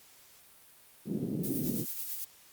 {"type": "band-pass noise", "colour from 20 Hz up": "pink", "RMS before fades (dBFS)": -34, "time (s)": [1.05, 1.86], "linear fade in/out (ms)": 50, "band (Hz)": [160, 340], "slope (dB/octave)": 24}
{"type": "noise with tremolo", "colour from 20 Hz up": "violet", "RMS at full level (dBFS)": -36, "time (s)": [1.43, 2.25], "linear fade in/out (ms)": 10, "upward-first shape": "sine", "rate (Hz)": 9.1, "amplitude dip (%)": 40}
{"effects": ["white hiss -58 dBFS RMS until 2.52 s", "Opus 48 kbps"]}